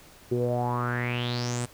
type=tone with low-pass filter sweep; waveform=sawtooth; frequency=121.5 Hz; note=B2; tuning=28 cents flat; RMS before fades=-28 dBFS; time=0.31-1.66 s; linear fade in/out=10 ms; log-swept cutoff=370 to 8900 Hz; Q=7.2; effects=pink hiss -52 dBFS RMS until 1.73 s